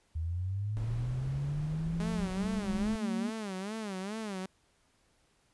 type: linear sweep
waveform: sine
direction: up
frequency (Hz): 77.78 to 233.1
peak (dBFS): -31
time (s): 0.15-3.3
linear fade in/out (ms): 10
type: noise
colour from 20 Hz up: brown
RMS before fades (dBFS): -42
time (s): 0.77-2.96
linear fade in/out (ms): 0
type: tone with vibrato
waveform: sawtooth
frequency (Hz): 203.7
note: G#3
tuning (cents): -33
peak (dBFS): -32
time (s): 2-4.46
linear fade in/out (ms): 2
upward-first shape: sine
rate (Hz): 2.4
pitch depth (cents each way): 160
effects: pink hiss -70 dBFS RMS until 5.53 s + resampled to 24000 Hz